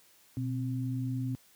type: tone pair together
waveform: sine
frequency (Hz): 123.47 / 261.6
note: B2 / C4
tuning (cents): 0 / 0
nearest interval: octave + minor second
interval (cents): 1300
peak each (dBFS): -31 / -35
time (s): 0.37-1.35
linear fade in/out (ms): 0
effects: white hiss -62 dBFS RMS until 1.55 s + high-pass 80 Hz 12 dB/octave